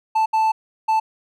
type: tone bursts at uneven times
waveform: triangle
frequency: 880 Hz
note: A5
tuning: in tune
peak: -13 dBFS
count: 3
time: 0.15-0.26 / 0.33-0.52 / 0.88-1 s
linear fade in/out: 10 ms
effects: none